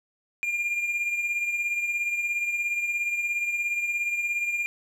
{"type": "beating tone pair", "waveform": "triangle", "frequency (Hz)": [2400, 2417], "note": ["D7", "D7"], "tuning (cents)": [37, 49], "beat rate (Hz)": 17, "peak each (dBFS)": [-24, -33], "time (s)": [0.43, 4.66], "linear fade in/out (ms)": 0, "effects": []}